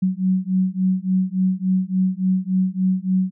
sine beating tone pair, 185 / 188.5 Hz, F#3 / F#3, 0 / +32 cents, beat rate 3.5 Hz, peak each -20 dBFS, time 0.02-3.31 s, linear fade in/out 10 ms, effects none

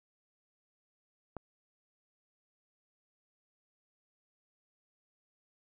click, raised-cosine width 1 ms, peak -26 dBFS, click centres 1.367 s, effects none

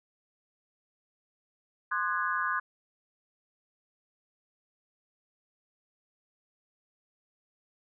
sine chord, Ab dominant seventh, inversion first, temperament equal with one note detuned, 1046.5 / 1216.1 / 1480 / 1661.2 Hz, C6 / Eb6 / Gb6 / Ab6, 0 / -40 / 0 / 0 cents, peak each -33 dBFS, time 1.91-2.6 s, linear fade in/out 10 ms, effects none

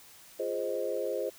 sine chord, F minor seventh, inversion none, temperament equal, 349.2 / 415.3 / 523.3 / 622.3 Hz, F4 / Ab4 / C5 / Eb5, 0 / 0 / 0 / 0 cents, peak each -38 / -35 / -33 / -37 dBFS, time 0.39-1.3 s, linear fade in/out 10 ms, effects white hiss -54 dBFS RMS until 1.38 s

